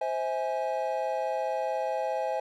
triangle chord, C augmented, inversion none, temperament equal with one note detuned, 523.3 / 647.9 / 830.6 Hz, C5 / E5 / G#5, 0 / -30 / 0 cents, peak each -30 / -30 / -30 dBFS, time 0.01-2.4 s, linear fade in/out 5 ms, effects none

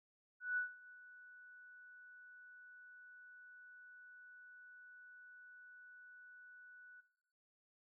sine tone with ADSR envelope, 1480 Hz, F#6, in tune, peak -34 dBFS, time 0.4-7.01 s, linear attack 170 ms, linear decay 110 ms, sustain -23 dB, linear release 12 ms, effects noise-tail reverb RT60 1.0 s tail -17 dB re dry

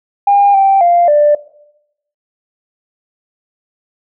sine tone with pitch steps, 806 / 781 / 695 / 591 Hz, G5 / G5 / F5 / D5, +48 / -7 / -9 / +11 cents, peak -5 dBFS, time 0.27-1.35 s, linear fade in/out 5 ms, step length 270 ms, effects noise-tail reverb RT60 0.8 s tail -18 dB re dry + tanh soft clip ceiling -1 dBFS

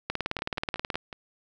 two click trains, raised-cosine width 0.3 ms, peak -12 / -22 dBFS, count 17 / 5, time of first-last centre 0.1-0.956 / 0.39-1.128 s, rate 18.7 / 5.42 Hz, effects none

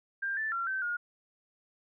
sine tone with pitch steps, 1592 / 1760 / 1370 / 1545 / 1429 Hz, G6 / A6 / F6 / G6 / F6, +26 / 0 / -34 / -26 / +39 cents, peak -30 dBFS, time 0.22-0.97 s, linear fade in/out 10 ms, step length 150 ms, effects none

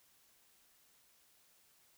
silence, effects white hiss -69 dBFS RMS until 1.97 s

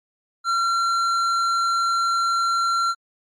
triangle tone with hard clipping, 1366 Hz, F6, 39 cents flat, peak -20 dBFS, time 0.44-2.95 s, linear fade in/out 50 ms, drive 13 dB, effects MP3 64 kbps

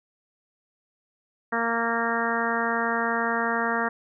harmonic tone, 231.3 Hz, A#3, 13 cents flat, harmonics 1 / 2 / 3 / 4 / 5 / 6 / 7 / 8, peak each -31 / -31 / -31 / -31 / -31 / -31 / -31 / -31 dBFS, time 1.52-3.89 s, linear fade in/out 10 ms, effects none

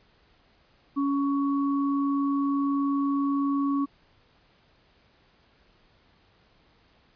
sine tone pair together, 279.5 / 1118 Hz, C#4 / C#6, +14 / +14 cents, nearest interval 2 octaves, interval 2400 cents, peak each -23 / -32 dBFS, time 0.96-3.86 s, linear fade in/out 20 ms, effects pink hiss -62 dBFS RMS until 7.15 s + resampled to 11025 Hz

